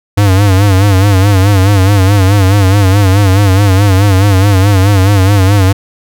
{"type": "tone with vibrato", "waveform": "square", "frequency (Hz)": 98, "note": "G2", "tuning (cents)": 0, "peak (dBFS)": -5, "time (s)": [0.17, 5.73], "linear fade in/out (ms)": 10, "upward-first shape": "sine", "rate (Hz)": 4.7, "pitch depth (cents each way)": 94, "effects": []}